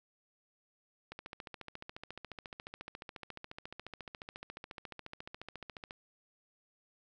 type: click train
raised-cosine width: 0.3 ms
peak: -28 dBFS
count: 69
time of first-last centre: 1.12-5.909 s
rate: 14.2 Hz
effects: none